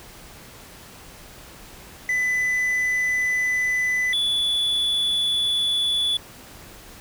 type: tone pair in turn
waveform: triangle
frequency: 2000 / 3442 Hz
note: B6 / A7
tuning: +21 / -39 cents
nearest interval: major sixth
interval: 940 cents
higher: second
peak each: -18 dBFS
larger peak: neither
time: 2.09-4.13 / 4.13-6.17 s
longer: neither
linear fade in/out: 2 ms
effects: pink hiss -44 dBFS RMS until 7 s